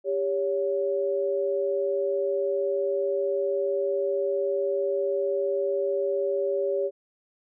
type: tone pair together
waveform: sine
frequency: 397.2 / 561.7 Hz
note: G4 / C#5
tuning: +23 / +23 cents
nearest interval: tritone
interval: 600 cents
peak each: -26 dBFS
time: 0.04-6.91 s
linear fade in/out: 50 ms
effects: none